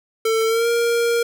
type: tone with pitch glide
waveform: square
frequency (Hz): 447 to 468.7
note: A4 to A#4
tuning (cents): +27 to +9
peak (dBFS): -17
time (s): 0.25-1.23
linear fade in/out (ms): 5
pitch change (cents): +82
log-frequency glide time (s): 0.45-0.68
effects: none